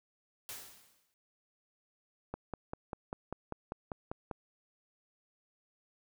white noise with exponential decay, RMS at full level -42 dBFS, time 0.49-1.14 s, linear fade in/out 0 ms, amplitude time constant 140 ms
click train, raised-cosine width 1 ms, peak -24 dBFS, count 11, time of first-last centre 2.34-4.312 s, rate 5.07 Hz
effects none

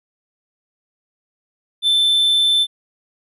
triangle tone, 3536 Hz, A7, 8 cents sharp, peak -11 dBFS, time 1.82-2.67 s, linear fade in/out 50 ms, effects resampled to 32000 Hz

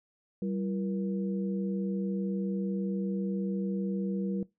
sine tone cluster, 193.2 / 340 / 475 Hz, G3 / F4 / A#4, -25 / -46 / +33 cents, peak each -30 / -39 / -39 dBFS, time 0.42-4.43 s, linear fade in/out 2 ms, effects noise-tail reverb RT60 0.2 s tail -21 dB re dry

